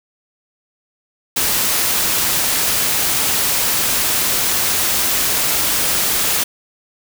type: noise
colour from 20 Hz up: white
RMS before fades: -17 dBFS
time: 1.36-6.44 s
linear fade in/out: 10 ms
effects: none